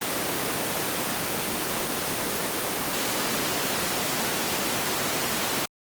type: high-pass noise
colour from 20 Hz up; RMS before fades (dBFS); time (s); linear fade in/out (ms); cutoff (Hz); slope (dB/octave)
pink; -27; 0.01-5.66; 10; 200; 12
effects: Opus 24 kbps